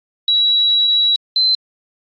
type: tone pair in turn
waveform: sine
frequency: 3897 / 4077 Hz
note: B7 / C8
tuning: -24 / -46 cents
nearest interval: minor second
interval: 78 cents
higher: second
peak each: -11 dBFS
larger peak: neither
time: 0.28-1.16 / 1.36-1.55 s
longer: first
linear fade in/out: 2 ms
effects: AAC 48 kbps